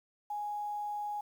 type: tone with quantisation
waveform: sine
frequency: 830.6 Hz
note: G#5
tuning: in tune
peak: -34 dBFS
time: 0.3-1.21 s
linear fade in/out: 5 ms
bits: 10
effects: none